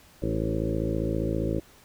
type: harmonic tone with a mistuned harmonic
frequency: 55 Hz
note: A1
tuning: in tune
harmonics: 1 / 2 / 3 / 4 / 5 / 6 / 7 / 8 / 9 / 10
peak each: -32 / -32 / -33 / -35 / -36 / -32 / -35 / -38 / -36 / -36 dBFS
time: 0.22-1.6 s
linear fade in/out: 5 ms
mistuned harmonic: 6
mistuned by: -28 cents
effects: pink hiss -55 dBFS RMS until 1.84 s